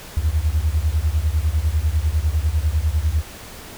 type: beating tone pair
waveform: sine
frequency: 72.8 / 82.8 Hz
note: D2 / E2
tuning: -15 / +8 cents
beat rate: 10 Hz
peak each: -19 / -20 dBFS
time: 0.17-3.22 s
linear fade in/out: 0 ms
effects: pink hiss -38 dBFS RMS until 3.77 s